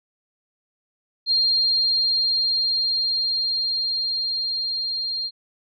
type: tone with level ramp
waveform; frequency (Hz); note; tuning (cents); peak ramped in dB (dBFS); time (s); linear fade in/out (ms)
sine; 4205; C8; +8; -16 to -24; 1.26-5.31; 50
effects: none